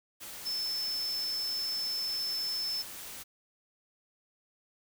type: tone in noise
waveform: sine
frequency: 5274 Hz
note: E8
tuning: in tune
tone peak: -31 dBFS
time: 0.45-2.83 s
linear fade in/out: 20 ms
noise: white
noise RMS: -44 dBFS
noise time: 0.2-3.24 s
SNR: +10 dB
effects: none